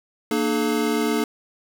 square tone cluster, 232.8 / 301.1 / 427.2 Hz, A#3 / D4 / G#4, -2 / +43 / +49 cents, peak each -25 dBFS, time 0.31-1.24 s, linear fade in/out 2 ms, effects none

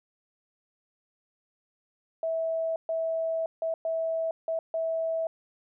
sine tone bursts at uneven times, 652 Hz, E5, 19 cents flat, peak -26 dBFS, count 6, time 2.23-2.76 / 2.89-3.46 / 3.62-3.74 / 3.85-4.31 / 4.48-4.59 / 4.74-5.27 s, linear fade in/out 2 ms, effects none

